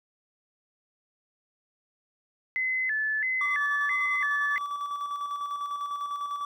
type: tone with vibrato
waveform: sine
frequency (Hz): 1882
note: A#6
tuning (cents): +16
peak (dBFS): -25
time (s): 2.56-4.58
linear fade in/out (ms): 0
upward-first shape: square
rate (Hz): 1.5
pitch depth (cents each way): 140
type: tone with tremolo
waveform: triangle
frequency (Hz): 1153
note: D6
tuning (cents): -32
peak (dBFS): -27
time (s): 3.41-6.45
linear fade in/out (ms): 2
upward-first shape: square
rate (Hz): 10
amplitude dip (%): 40
effects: none